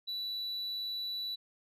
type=tone; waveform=sine; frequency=3951 Hz; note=B7; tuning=in tune; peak=-32 dBFS; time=0.07-1.36 s; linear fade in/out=20 ms; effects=tanh soft clip ceiling -34 dBFS